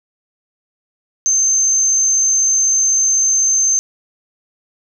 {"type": "tone", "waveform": "sine", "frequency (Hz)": 6272, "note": "G8", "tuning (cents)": 0, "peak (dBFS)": -11, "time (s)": [1.26, 3.79], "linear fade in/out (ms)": 0, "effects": []}